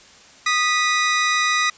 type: tone pair together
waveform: sawtooth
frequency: 1236.6 / 1963 Hz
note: D#6 / B6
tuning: -11 / -11 cents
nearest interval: minor sixth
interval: 800 cents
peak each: -16 dBFS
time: 0.46-1.7 s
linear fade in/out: 5 ms
effects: white hiss -47 dBFS RMS until 1.77 s + resampled to 16000 Hz